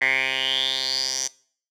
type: tone with band-pass filter sweep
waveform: 10% pulse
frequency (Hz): 132.2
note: C3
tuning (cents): +18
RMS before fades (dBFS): -24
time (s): 0.01-1.28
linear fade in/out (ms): 10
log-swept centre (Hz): 2000 to 6100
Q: 7.1
effects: noise-tail reverb RT60 0.5 s tail -21 dB re dry